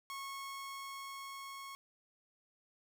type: tone with level ramp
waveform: sawtooth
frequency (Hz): 1096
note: C#6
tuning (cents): -20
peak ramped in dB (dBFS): -38 to -42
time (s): 0.1-1.75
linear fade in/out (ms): 0
effects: none